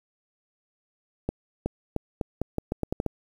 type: accelerating click train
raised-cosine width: 2 ms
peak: -13 dBFS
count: 11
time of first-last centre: 1.29-3.063 s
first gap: 370 ms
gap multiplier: 0.82
effects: 8-bit

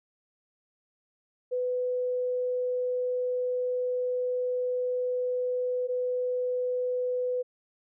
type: tone pair in turn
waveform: sine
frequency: 499.2 / 499.2 Hz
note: B4 / B4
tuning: +19 / +19 cents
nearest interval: unison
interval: 0 cents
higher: neither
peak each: -26 dBFS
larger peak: neither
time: 1.51-5.88 / 5.88-7.43 s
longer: first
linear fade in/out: 20 ms
effects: none

